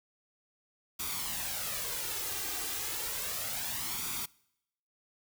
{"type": "noise with flanger", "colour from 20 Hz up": "white", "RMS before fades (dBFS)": -36, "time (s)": [0.99, 4.26], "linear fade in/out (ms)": 10, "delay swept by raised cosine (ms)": [0.85, 2.55], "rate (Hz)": 0.32, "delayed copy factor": 0.6, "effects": ["noise-tail reverb RT60 0.8 s tail -24 dB re dry"]}